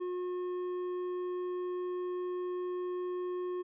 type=tone with hard clipping; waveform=sine; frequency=360.5 Hz; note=F#4; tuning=45 cents flat; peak=-35 dBFS; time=0-3.63 s; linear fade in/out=20 ms; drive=6 dB; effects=resampled to 8000 Hz